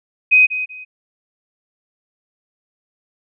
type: tone with echo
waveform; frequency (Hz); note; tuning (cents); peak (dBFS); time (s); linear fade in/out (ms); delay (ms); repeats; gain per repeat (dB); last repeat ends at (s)
sine; 2511; D#7; +15; -7; 0.31-0.47; 20; 190; 2; -12; 0.85
effects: none